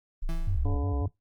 sine tone, 27.35 Hz, A0, 9 cents flat, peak -26 dBFS, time 0.22-0.77 s, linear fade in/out 10 ms
35% pulse tone with exponential decay, 164.81 Hz, E3, in tune, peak -32 dBFS, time 0.29-0.8 s, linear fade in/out 0 ms, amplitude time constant 110 ms
sine tone with vibrato, 80.2 Hz, E2, 47 cents flat, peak -26 dBFS, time 0.47-1.08 s, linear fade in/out 5 ms, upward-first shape square, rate 5.5 Hz, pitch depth 280 cents each way
harmonic tone, 143.1 Hz, D3, 45 cents flat, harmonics 2 / 3 / 4 / 5 / 6 / 7, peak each -36 / -39 / -45 / -43 / -51 / -46 dBFS, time 0.65-1.06 s, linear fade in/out 2 ms
effects noise-tail reverb RT60 0.2 s tail -26 dB re dry + Opus 32 kbps

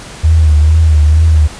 sine tone with vibrato, 77.78 Hz, D#2, in tune, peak -4 dBFS, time 0.23-1.48 s, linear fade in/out 20 ms, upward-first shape triangle, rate 2.2 Hz, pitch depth 76 cents each way, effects pink hiss -30 dBFS RMS until 1.59 s + resampled to 22050 Hz

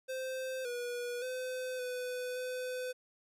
square tone with pitch steps, 520 / 484.9 / 510 / 499.5 / 505 Hz, C5 / B4 / C5 / B4 / B4, -11 / -32 / -44 / +20 / +39 cents, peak -37 dBFS, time 0.08-2.93 s, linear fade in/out 20 ms, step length 570 ms, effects resampled to 32000 Hz + 12-bit

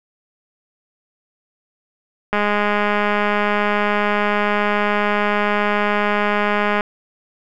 click train, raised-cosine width 0.5 ms, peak -4 dBFS, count 928, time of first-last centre 2.33-6.808 s, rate 207 Hz, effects none

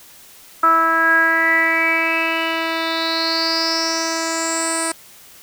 10% pulse tone with low-pass filter sweep, 327.2 Hz, E4, 13 cents flat, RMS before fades -18 dBFS, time 0.63-4.92 s, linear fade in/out 5 ms, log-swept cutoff 1300 to 9100 Hz, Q 8.8, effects white hiss -44 dBFS RMS until 5.42 s

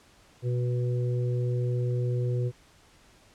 harmonic tone, 122.9 Hz, B2, 8 cents flat, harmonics 1 / 3 / 4, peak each -25 / -35 / -37 dBFS, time 0.42-2.52 s, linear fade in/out 50 ms, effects pink hiss -58 dBFS RMS until 3.34 s + low-pass 9000 Hz 12 dB/octave

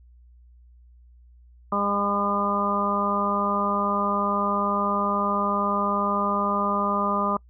harmonic tone, 202.3 Hz, G#3, 45 cents flat, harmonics 1 / 2 / 3 / 4 / 5 / 6, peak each -28 / -33 / -30 / -34 / -28 / -25 dBFS, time 1.72-7.37 s, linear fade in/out 5 ms, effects noise-tail reverb RT60 0.1 s tail -26 dB re dry + added 60 Hz sine -49 dBFS peak until 7.49 s

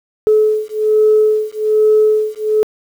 sine beating tone pair, 429.2 / 430.4 Hz, A4 / A4, -43 / -38 cents, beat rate 1.2 Hz, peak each -12 dBFS, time 0.27-2.63 s, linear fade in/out 0 ms, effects tanh soft clip ceiling -2 dBFS + 7-bit

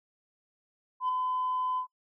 sine tone with ADSR envelope, 1014 Hz, B5, 45 cents sharp, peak -23 dBFS, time 1-1.87 s, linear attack 88 ms, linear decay 4 ms, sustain -4 dB, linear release 93 ms, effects noise-tail reverb RT60 0.1 s tail -23 dB re dry + tanh soft clip ceiling -23 dBFS

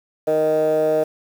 15% pulse tone with band-pass filter, 155.56 Hz, D#3, in tune, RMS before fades -18 dBFS, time 0.27-1.04 s, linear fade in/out 10 ms, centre 560 Hz, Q 9.1, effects 7-bit

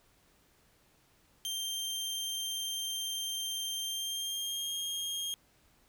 sawtooth tone with pitch glide, 3159 to 3235 Hz, G7 to G#7, +13 to -46 cents, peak -31 dBFS, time 1.45-5.34 s, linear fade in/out 0 ms, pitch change +41 cents, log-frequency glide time 3.81-4.76 s, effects pink hiss -67 dBFS RMS until 5.88 s

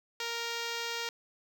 5% pulse tone with notch filter, 466.2 Hz, A#4, in tune, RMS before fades -36 dBFS, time 0.2-1.09 s, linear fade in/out 2 ms, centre 12000 Hz, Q 0.85, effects none

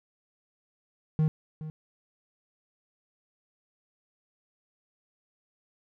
triangle tone with echo, 155.8 Hz, D#3, 3 cents sharp, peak -19 dBFS, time 1.19-1.28 s, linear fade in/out 0 ms, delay 420 ms, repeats 1, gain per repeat -14 dB, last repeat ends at 1.7 s, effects none

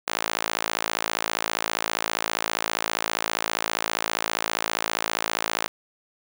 sawtooth tone with high-pass filter, 55 Hz, A1, in tune, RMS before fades -28 dBFS, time 0.07-5.68 s, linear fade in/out 5 ms, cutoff 810 Hz, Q 0.64, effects none

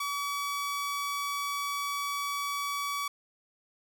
sawtooth tone, 1140 Hz, C#6, 48 cents sharp, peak -27 dBFS, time 0-3.08 s, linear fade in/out 5 ms, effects none

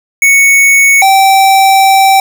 square tone pair in turn, 2219 / 776 Hz, C#7 / G5, +1 / -18 cents, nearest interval octave + tritone, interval 1819 cents, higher first, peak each -4 dBFS, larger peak neither, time 0.22-1.02 / 1.02-2.2 s, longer second, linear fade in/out 2 ms, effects none

